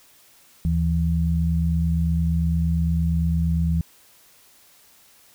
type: tone pair together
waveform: sine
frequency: 77 / 165.72 Hz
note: D#2 / E3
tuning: -17 / +9 cents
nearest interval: octave + minor second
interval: 1326 cents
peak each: -21 dBFS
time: 0.65-3.81 s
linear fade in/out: 0 ms
effects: white hiss -54 dBFS RMS until 5.34 s